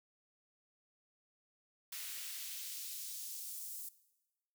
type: noise with high-pass filter sweep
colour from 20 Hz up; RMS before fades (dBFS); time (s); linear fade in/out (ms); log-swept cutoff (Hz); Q
white; -45; 1.92-3.89; 5; 1700 to 8800; 0.87
effects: noise-tail reverb RT60 1.0 s tail -18 dB re dry